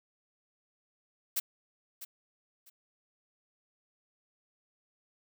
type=noise with echo; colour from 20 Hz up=blue; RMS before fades=-30 dBFS; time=1.36-1.4 s; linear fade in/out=10 ms; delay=650 ms; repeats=2; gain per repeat=-13 dB; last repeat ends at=2.7 s; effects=none